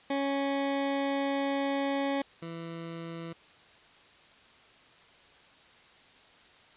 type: tone pair in turn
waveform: 20% pulse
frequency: 277.2 / 166.35 Hz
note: C#4 / E3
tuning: 0 / +16 cents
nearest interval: major sixth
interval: 884 cents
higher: first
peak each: -23 / -33 dBFS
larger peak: first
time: 0.1-2.22 / 2.42-3.33 s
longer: first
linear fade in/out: 5 ms
effects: white hiss -57 dBFS RMS until 6.76 s + resampled to 8000 Hz